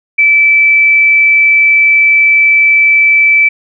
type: tone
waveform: sine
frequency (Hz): 2316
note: D7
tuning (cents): -25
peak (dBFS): -4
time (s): 0.18-3.49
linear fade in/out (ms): 10
effects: none